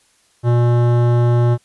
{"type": "tone with hard clipping", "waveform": "sine", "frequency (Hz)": 120, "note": "B2", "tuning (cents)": -49, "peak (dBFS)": -13, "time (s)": [0.43, 1.58], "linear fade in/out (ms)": 50, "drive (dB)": 16, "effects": ["white hiss -57 dBFS RMS until 1.64 s", "resampled to 24000 Hz"]}